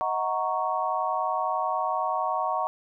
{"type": "chord", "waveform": "sine", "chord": "D# minor seventh", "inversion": "none", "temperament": "equal with one note detuned", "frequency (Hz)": [629.1, 740, 932.3, 1108.7], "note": ["D#5", "F#5", "A#5", "C#6"], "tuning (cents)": [19, 0, 0, 0], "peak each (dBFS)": [-32, -29, -30, -29], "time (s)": [0.01, 2.67], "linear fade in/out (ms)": 0, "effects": []}